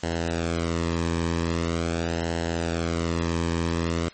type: tone with flanger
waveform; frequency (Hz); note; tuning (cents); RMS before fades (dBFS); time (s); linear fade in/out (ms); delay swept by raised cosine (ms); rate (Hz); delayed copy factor
sawtooth; 83.8; E2; +29; -26; 0.03-4.09; 5; 0.84 to 1.44; 0.43; -0.7
effects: white hiss -47 dBFS RMS until 4.13 s + MP3 32 kbps